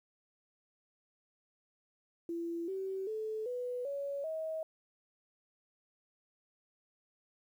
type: tone with pitch steps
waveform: sine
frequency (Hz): 337.7 / 383.5 / 435.4 / 494.4 / 561.4 / 637.5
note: E4 / G4 / A4 / B4 / C#5 / D#5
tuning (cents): +42 / -38 / -18 / +2 / +22 / +42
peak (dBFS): -35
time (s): 2.29-4.63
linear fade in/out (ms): 2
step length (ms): 390
effects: 11-bit